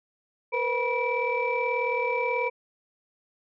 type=tone cluster; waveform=sine; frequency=468.5 / 507 / 970 / 2323 Hz; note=A#4 / B4 / B5 / D7; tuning=+9 / +45 / -31 / -20 cents; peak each=-29 dBFS; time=0.52-2.5 s; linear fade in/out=20 ms; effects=tanh soft clip ceiling -15 dBFS